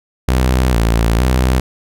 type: tone with vibrato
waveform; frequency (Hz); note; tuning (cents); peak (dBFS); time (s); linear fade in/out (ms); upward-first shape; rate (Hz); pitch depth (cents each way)
sawtooth; 60; B1; -49; -7; 0.28-1.6; 5; square; 1.1; 98
effects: none